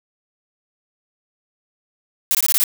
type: noise bursts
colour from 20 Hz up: blue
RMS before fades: -17 dBFS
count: 6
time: 2.31-2.638 s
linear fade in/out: 0 ms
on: 38 ms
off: 20 ms
effects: none